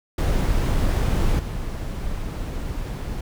brown noise with level steps, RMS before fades -20 / -28 dBFS, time 0.18-3.21 s, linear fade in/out 5 ms, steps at 1.39 s, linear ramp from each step 2 ms, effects none

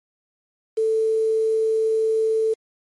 sine tone with quantisation, 442.2 Hz, A4, 9 cents sharp, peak -17 dBFS, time 0.77-2.54 s, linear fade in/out 10 ms, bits 7, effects MP3 48 kbps

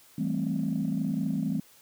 sine chord, A minor seventh, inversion second, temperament equal, 164.81 / 196 / 220 / 261.6 Hz, E3 / G3 / A3 / C4, 0 / 0 / 0 / 0 cents, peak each -31 dBFS, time 0.18-1.6 s, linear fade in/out 5 ms, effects tanh soft clip ceiling -19 dBFS + white hiss -57 dBFS RMS until 1.81 s

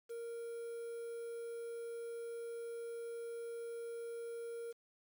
triangle tone with quantisation, 466.2 Hz, A#4, in tune, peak -40 dBFS, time 0.09-4.73 s, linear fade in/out 20 ms, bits 10, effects none

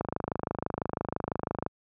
click train, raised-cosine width 1 ms, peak -15 dBFS, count 44, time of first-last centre 0.01-1.664 s, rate 26 Hz, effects high-pass 80 Hz 12 dB/octave

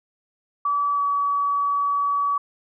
sine tone with pitch glide, 1149 to 1139.1 Hz, D6 to C#6, -38 to +47 cents, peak -19 dBFS, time 0.65-2.38 s, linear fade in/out 5 ms, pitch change -15 cents, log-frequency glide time 0.94-1.01 s, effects none

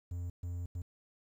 triangle tone bursts at uneven times, 87.7 Hz, F2, 8 cents sharp, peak -34 dBFS, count 3, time 0.11-0.3 / 0.43-0.66 / 0.75-0.82 s, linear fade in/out 5 ms, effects 11-bit

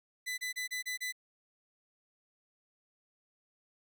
sawtooth tone bursts, 2000 Hz, B6, 21 cents sharp, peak -31 dBFS, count 6, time 0.26-1.125 s, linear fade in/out 20 ms, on 120 ms, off 29 ms, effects none

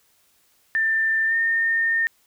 sine tone with pitch glide, 1786 to 1823.5 Hz, A6 to A#6, +25 to -39 cents, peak -18 dBFS, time 0.75-2.07 s, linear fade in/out 0 ms, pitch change +36 cents, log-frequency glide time 1.27-1.34 s, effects white hiss -62 dBFS RMS until 2.26 s

